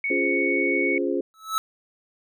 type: tone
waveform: sine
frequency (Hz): 2224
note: C#7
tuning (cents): +5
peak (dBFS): -23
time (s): 0.04-0.98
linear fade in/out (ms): 2
type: chord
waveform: sine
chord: Db major seventh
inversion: none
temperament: equal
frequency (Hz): 277.2 / 349.2 / 415.3 / 523.3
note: Db4 / F4 / Ab4 / C5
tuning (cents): 0 / 0 / 0 / 0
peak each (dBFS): -27 / -26 / -28 / -30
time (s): 0.1-1.21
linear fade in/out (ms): 5
type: tone with exponential growth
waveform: square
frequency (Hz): 1303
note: E6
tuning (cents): -20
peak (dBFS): -19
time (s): 1.34-1.58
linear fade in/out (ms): 0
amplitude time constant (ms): 52
effects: none